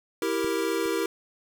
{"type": "chord", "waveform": "square", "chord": "E diminished", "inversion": "none", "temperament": "equal", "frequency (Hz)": [329.6, 392, 466.2], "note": ["E4", "G4", "Bb4"], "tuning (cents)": [0, 0, 0], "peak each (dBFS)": -30, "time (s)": [0.22, 1.06], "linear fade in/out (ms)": 2}
{"type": "clicks", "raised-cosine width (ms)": 3, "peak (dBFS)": [-27, -36], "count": 2, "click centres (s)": [0.445, 0.858]}
{"effects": []}